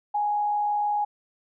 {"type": "tone with frequency modulation", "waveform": "sine", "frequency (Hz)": 830.6, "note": "G#5", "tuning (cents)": 0, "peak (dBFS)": -22, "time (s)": [0.14, 1.05], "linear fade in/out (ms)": 10, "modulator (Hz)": 66.1, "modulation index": 0.22, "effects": []}